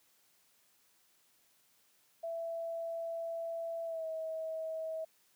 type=tone with pitch glide; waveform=sine; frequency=665 to 641.6 Hz; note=E5 to E5; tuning=+15 to -47 cents; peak=-36 dBFS; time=2.23-5.05 s; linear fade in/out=10 ms; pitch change=-62 cents; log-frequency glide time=3.85-4.06 s; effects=white hiss -70 dBFS RMS until 5.35 s + high-pass 100 Hz 12 dB/octave